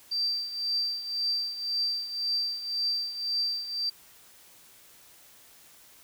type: tone with tremolo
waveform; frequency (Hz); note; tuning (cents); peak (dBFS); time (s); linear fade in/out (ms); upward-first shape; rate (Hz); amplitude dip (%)
sine; 4682; D8; -6; -24; 0.11-3.9; 10; triangle; 1.9; 75
effects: white hiss -55 dBFS RMS until 6.03 s